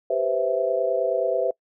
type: chord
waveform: sine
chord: C major seventh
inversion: second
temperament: equal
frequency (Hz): 392 / 493.9 / 523.3 / 659.3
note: G4 / B4 / C5 / E5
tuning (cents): 0 / 0 / 0 / 0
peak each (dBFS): -29 / -26 / -25 / -24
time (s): 0.1-1.51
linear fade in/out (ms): 5
effects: noise-tail reverb RT60 0.1 s tail -24 dB re dry